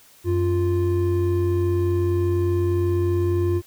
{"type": "tone pair together", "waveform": "triangle", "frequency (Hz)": [92.49, 349.2], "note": ["F#2", "F4"], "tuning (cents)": [0, 0], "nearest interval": "octave + major seventh", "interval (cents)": 2300, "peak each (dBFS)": -19, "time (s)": [0.24, 3.62], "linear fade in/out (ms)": 50, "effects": ["white hiss -52 dBFS RMS until 3.66 s"]}